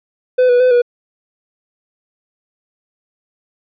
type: tone with pitch steps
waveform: triangle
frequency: 505 / 489.6 / 506 / 484.5 Hz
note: B4 / B4 / B4 / B4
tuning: +39 / -15 / +42 / -33 cents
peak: -6 dBFS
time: 0.38-0.82 s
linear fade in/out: 10 ms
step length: 110 ms
effects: resampled to 11025 Hz